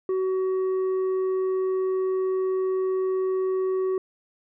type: tone with tanh clipping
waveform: triangle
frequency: 376.3 Hz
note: F#4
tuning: 29 cents sharp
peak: -23 dBFS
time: 0.09-3.98 s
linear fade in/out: 2 ms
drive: 9 dB
effects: none